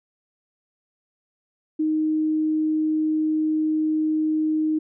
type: tone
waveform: sine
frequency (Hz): 311.1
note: D#4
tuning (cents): 0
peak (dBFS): -19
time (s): 1.79-4.79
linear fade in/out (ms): 10
effects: none